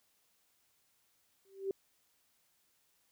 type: tone with exponential growth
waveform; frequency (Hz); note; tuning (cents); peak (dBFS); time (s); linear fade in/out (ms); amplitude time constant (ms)
sine; 388.7; G4; -15; -29; 1.45-1.71; 2; 56
effects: white hiss -74 dBFS RMS until 3.11 s